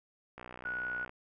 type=click train; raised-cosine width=0.5 ms; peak=-30 dBFS; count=45; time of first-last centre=0.38-1.094 s; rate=61.6 Hz
type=tone; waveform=sine; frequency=1466 Hz; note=F#6; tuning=16 cents flat; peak=-34 dBFS; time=0.65-1.05 s; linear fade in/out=5 ms
effects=none